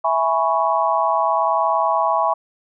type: chord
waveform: sine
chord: C# minor seventh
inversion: first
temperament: equal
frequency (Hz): 659.3 / 830.6 / 987.8 / 1108.7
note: E5 / G#5 / B5 / C#6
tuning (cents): 0 / 0 / 0 / 0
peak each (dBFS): -21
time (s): 0.04-2.34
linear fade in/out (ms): 10
effects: none